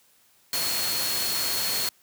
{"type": "tone in noise", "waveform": "sine", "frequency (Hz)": 4324, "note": "C#8", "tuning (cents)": -44, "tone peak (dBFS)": -29, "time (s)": [0.53, 1.89], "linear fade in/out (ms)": 2, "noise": "white", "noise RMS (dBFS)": -28, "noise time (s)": [0.53, 1.89], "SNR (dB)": -4, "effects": ["white hiss -61 dBFS RMS until 2.02 s", "high-pass 80 Hz 12 dB/octave"]}